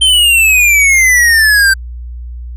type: exponential sweep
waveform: square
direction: down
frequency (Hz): 3136 to 1550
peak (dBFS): -6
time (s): 0.01-1.74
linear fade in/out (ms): 10
effects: added 60 Hz sine -22 dBFS peak until 2.56 s + resampled to 32000 Hz